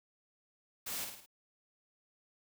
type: noise with echo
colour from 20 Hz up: white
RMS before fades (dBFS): -40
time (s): 0.86-1.05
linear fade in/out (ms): 10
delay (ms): 53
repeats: 4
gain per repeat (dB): -5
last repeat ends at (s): 1.262
effects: none